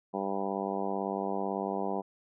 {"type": "harmonic tone", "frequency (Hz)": 98, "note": "G2", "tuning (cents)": 0, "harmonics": [2, 3, 4, 5, 6, 7, 8, 9, 10], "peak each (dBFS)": [-37, -40, -37, -39, -41, -38, -38, -42, -42], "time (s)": [0.13, 2.02], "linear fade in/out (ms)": 20, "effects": []}